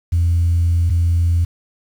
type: tone pair in turn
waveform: sine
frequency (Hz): 85.2 / 85.2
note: F2 / F2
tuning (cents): -42 / -42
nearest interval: unison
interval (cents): 0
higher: neither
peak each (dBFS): -11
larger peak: neither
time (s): 0.12-0.9 / 0.9-1.45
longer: first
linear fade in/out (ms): 10
effects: tanh soft clip ceiling -9 dBFS + 7-bit